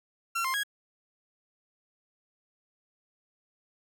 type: tone with pitch steps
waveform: 30% pulse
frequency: 1363 / 1052 / 1649 Hz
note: F6 / C6 / G#6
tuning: -43 / +9 / -13 cents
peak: -25 dBFS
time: 0.35-0.635 s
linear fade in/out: 10 ms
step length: 95 ms
effects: 10-bit